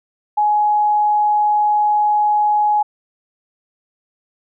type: tone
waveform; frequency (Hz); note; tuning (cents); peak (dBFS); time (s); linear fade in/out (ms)
sine; 839; G#5; +17; -12; 0.37-2.83; 10
effects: none